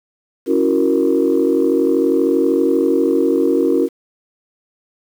sine chord, F# dominant seventh, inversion second, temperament equal, 277.2 / 329.6 / 370 / 466.2 Hz, C#4 / E4 / F#4 / A#4, 0 / 0 / 0 / 0 cents, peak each -17 dBFS, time 0.46-3.89 s, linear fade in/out 50 ms, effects tanh soft clip ceiling -4 dBFS + 7-bit

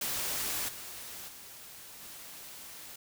white noise with level steps, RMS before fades -34 / -44 / -49 / -47 dBFS, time 0.01-2.96 s, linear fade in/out 5 ms, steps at 0.68 / 1.28 / 2.01 s, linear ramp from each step 10 ms, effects none

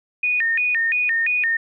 sine tone with vibrato, 2126 Hz, C7, 27 cents sharp, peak -17 dBFS, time 0.23-1.57 s, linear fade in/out 5 ms, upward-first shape square, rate 2.9 Hz, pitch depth 260 cents each way, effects none

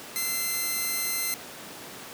5% pulse tone pair together, 1341 / 2068 Hz, E6 / C7, +29 / -21 cents, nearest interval perfect fifth, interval 750 cents, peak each -25 / -17 dBFS, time 0.16-1.34 s, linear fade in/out 0 ms, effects pink hiss -41 dBFS RMS until 2.13 s + high-pass 200 Hz 12 dB/octave

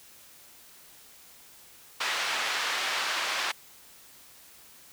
pink band-pass noise, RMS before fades -30 dBFS, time 2-3.52 s, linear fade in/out 10 ms, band 1100 to 4400 Hz, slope 12 dB/octave, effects white hiss -53 dBFS RMS until 4.92 s

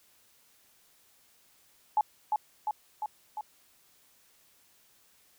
sine tone with echo, 850 Hz, G#5, 40 cents sharp, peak -21 dBFS, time 1.97-2.01 s, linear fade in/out 2 ms, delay 350 ms, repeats 4, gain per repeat -3 dB, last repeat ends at 3.41 s, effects white hiss -64 dBFS RMS until 5.38 s

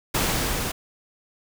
pink noise with level ramp, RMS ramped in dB -22 to -28 dBFS, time 0.14-0.72 s, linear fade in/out 10 ms, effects none

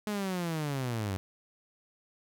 sawtooth linear sweep, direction down, 212.9 to 91.2 Hz, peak -27 dBFS, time 0.07-1.17 s, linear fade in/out 0 ms, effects none

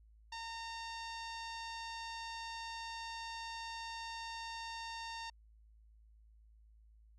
sawtooth tone with low-pass filter, 915 Hz, A#5, 32 cents flat, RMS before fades -45 dBFS, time 0.32-5.3 s, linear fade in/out 5 ms, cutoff 5100 Hz, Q 2.3, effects added 54 Hz sine -60 dBFS peak until 7.18 s

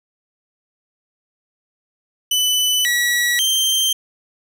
sawtooth tone with pitch steps, 2995 / 1931 / 3144 Hz, F#7 / B6 / G7, +20 / -39 / +4 cents, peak -12 dBFS, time 2.31-3.93 s, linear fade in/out 5 ms, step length 540 ms, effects none

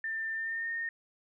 sine tone with pitch glide, 1791 to 1836 Hz, A6 to A#6, +30 to -27 cents, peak -32 dBFS, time 0.04-0.89 s, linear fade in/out 2 ms, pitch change +43 cents, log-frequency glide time 0.34-0.7 s, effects none

